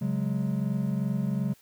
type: chord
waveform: triangle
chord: C# suspended fourth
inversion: none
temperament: equal with one note detuned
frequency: 137.4 / 185 / 207.7 Hz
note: C#3 / F#3 / G#3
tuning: -15 / 0 / 0 cents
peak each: -28 dBFS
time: 0.01-1.54 s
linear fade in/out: 10 ms
effects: white hiss -60 dBFS RMS until 1.61 s